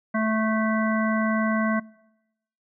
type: harmonic tone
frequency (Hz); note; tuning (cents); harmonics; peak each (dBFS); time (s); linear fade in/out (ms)
219.2; A3; -6; 1 / 3 / 5 / 7 / 9; -23 / -28 / -30 / -31 / -33; 0.14-1.8; 10
effects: noise-tail reverb RT60 0.9 s tail -24 dB re dry